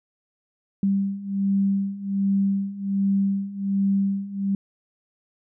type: beating tone pair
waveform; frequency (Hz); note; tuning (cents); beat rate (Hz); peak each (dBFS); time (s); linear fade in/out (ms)
sine; 196 / 197.3; G3 / G3; 0 / +11; 1.3; -25 / -22; 0.83-4.55; 2
effects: none